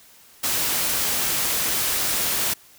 white noise, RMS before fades -23 dBFS, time 0.43-2.54 s, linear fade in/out 10 ms, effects white hiss -51 dBFS RMS until 2.78 s

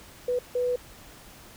sine tone bursts at uneven times, 493.9 Hz, B4, in tune, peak -23 dBFS, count 2, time 0.28-0.39 / 0.55-0.76 s, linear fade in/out 5 ms, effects pink hiss -49 dBFS RMS until 1.56 s

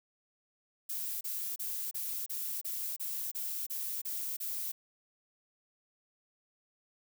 violet noise bursts, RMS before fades -37 dBFS, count 11, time 0.89-4.72 s, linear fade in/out 10 ms, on 320 ms, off 31 ms, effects none

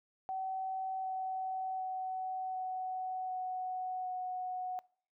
sine tone with pitch steps, 760 / 755.2 / 750.4 / 745.7 / 740.9 / 736.2 Hz, F#5 / F#5 / F#5 / F#5 / F#5 / F#5, +46 / +35 / +24 / +13 / +2 / -9 cents, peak -35 dBFS, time 0.29-4.79 s, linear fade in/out 0 ms, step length 750 ms, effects noise-tail reverb RT60 0.5 s tail -24 dB re dry

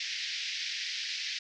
white band-pass noise, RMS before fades -36 dBFS, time 0-1.39 s, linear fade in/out 5 ms, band 1800 to 5500 Hz, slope 48 dB/octave, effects none

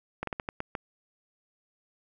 slowing click train, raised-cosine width 0.5 ms, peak -17 dBFS, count 7, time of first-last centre 0.23-0.752 s, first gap 43 ms, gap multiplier 1.28, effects none

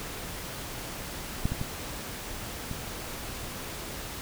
clicks, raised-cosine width 5 ms, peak -13 / -18 / -18 / -23 dBFS, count 4, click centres 1.455 / 1.52 / 1.614 / 2.713 s, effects pink hiss -38 dBFS RMS until 4.21 s

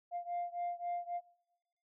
sine beating tone pair, 698.5 / 702.2 Hz, F5 / F5, 0 / +9 cents, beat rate 3.7 Hz, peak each -37 / -39 dBFS, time 0.11-1.21 s, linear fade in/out 50 ms, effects noise-tail reverb RT60 0.9 s tail -21 dB re dry + tanh soft clip ceiling -32 dBFS

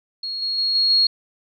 sine tone with level steps, 4300 Hz, C8, 47 cents sharp, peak -25 / -21 / -18 / -15 / -13 dBFS, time 0.23-1.07 s, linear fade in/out 5 ms, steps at 0.42 / 0.58 / 0.75 / 0.9 s, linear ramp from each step 2 ms, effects none

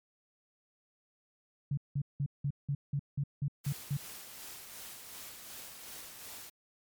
sine tone bursts, 141.4 Hz, C#3, 35 cents sharp, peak -29 dBFS, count 10, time 1.71-3.97 s, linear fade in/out 5 ms, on 64 ms, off 180 ms
white noise with tremolo, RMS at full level -46 dBFS, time 3.64-6.5 s, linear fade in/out 10 ms, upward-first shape sine, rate 2.7 Hz, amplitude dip 35%
effects MP3 96 kbps

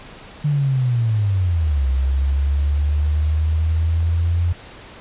sine linear two-way sweep, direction down then up, 150.4 to 65.41 to 86.7 Hz, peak -15 dBFS, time 0.44-4.53 s, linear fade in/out 10 ms, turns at 1.87 s, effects pink hiss -40 dBFS RMS until 5 s + resampled to 8000 Hz

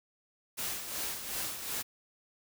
white noise with tremolo, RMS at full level -35 dBFS, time 0.57-1.83 s, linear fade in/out 20 ms, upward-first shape sine, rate 2.7 Hz, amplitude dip 55%, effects none

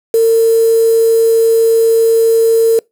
sine tone with quantisation, 453.9 Hz, A#4, 46 cents flat, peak -6 dBFS, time 0.14-2.79 s, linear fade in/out 2 ms, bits 4, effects noise-tail reverb RT60 0.2 s tail -25 dB re dry

